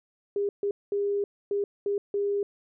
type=tone bursts at uneven times; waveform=sine; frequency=404.3 Hz; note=G#4; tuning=46 cents flat; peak=-24 dBFS; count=6; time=0.36-0.49 / 0.63-0.71 / 0.92-1.24 / 1.51-1.64 / 1.86-1.98 / 2.14-2.43 s; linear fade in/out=2 ms; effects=none